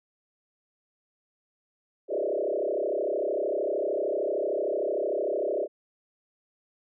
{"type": "tone with frequency modulation", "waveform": "sine", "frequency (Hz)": 493.9, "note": "B4", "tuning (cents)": 0, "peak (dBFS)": -25, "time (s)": [2.08, 5.68], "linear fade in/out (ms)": 50, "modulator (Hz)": 33.2, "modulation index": 4, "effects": []}